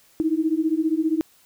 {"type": "beating tone pair", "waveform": "sine", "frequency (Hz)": [310.5, 325.5], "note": ["D#4", "E4"], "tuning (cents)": [-3, -22], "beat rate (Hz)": 15, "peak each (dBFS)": -22, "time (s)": [0.2, 1.21], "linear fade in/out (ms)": 0, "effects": ["white hiss -57 dBFS RMS until 1.45 s"]}